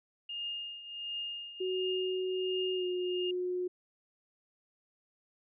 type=tone with tremolo; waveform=sine; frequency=2830 Hz; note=F7; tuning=22 cents sharp; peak=-34 dBFS; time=0.29-3.31 s; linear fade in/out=5 ms; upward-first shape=triangle; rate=1.4 Hz; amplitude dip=75%
type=tone with pitch glide; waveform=sine; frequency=371.7 to 361.7 Hz; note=F#4 to F#4; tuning=+8 to -39 cents; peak=-31 dBFS; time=1.6-3.68 s; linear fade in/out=10 ms; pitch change=-47 cents; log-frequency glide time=2.75-2.85 s
effects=none